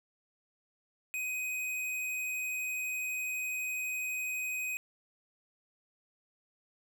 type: tone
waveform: square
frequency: 2508 Hz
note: D#7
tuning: 13 cents sharp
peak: -34 dBFS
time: 1.14-4.77 s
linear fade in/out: 0 ms
effects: none